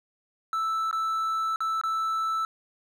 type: tone with dropouts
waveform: triangle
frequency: 1318.5 Hz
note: E6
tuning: in tune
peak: -23 dBFS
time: 0.53-2.45 s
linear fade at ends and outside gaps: 1 ms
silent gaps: 0.912-0.928 / 1.56-1.605 / 1.813-1.836 s
effects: none